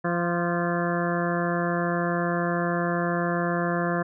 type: harmonic tone with a mistuned harmonic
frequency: 172.8 Hz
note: F3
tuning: 18 cents flat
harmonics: 1 / 2 / 3 / 4 / 6 / 7 / 8 / 9 / 10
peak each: -27 / -30 / -31 / -31 / -33 / -37 / -36 / -37 / -34 dBFS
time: 0.04-4.03 s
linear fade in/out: 10 ms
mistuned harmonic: 6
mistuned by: +24 cents
effects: none